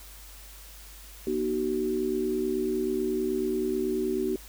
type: tone cluster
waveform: sine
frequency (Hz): 241 / 307.9 / 377.2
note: B3 / D#4 / F#4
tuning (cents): -42 / -18 / +33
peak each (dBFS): -32 / -32 / -27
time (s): 1.27-4.36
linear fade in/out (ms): 2
effects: added 50 Hz sine -47 dBFS peak until 4.48 s + white hiss -49 dBFS RMS until 4.48 s